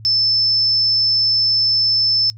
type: tone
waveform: sine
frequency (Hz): 5274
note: E8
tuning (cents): 0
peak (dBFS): -13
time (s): 0.05-2.3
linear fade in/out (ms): 0
effects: noise-tail reverb RT60 0.1 s tail -24 dB re dry + added 109 Hz sine -35 dBFS peak until 2.37 s